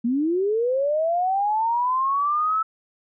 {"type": "linear sweep", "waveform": "sine", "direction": "up", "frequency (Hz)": [225.3, 1318.5], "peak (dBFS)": -19, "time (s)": [0.04, 2.63], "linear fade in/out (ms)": 10, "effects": []}